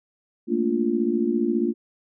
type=chord; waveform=sine; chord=Bb major seventh; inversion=third; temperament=just; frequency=218.5 / 233.1 / 291.4 / 349.6 Hz; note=A3 / Bb3 / D4 / F4; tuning=-12 / 0 / -13 / +2 cents; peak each=-28 / -24 / -27 / -24 dBFS; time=0.47-1.74 s; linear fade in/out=50 ms; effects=none